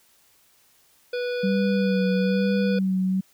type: harmonic tone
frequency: 490.8 Hz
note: B4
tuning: 11 cents flat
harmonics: 1 / 3 / 5 / 7 / 9 / 10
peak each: -25 / -35 / -39 / -42 / -44 / -45 dBFS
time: 1.13-2.79 s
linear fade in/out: 5 ms
type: tone with vibrato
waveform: sine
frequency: 191.9 Hz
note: G3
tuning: 37 cents flat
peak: -20 dBFS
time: 1.43-3.21 s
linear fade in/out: 10 ms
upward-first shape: sine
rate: 1.1 Hz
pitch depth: 45 cents each way
effects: white hiss -60 dBFS RMS until 3.33 s